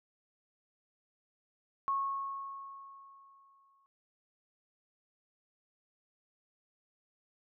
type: tone with exponential decay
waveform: sine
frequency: 1097 Hz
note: C#6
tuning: 18 cents flat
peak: -28 dBFS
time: 1.88-3.86 s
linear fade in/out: 0 ms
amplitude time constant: 430 ms
effects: none